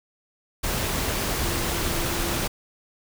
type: tone in noise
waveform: sine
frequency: 341.8 Hz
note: F4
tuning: 37 cents flat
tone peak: -34 dBFS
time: 1.43-2.41 s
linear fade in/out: 10 ms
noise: pink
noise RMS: -26 dBFS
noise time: 0.63-2.48 s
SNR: -11 dB
effects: none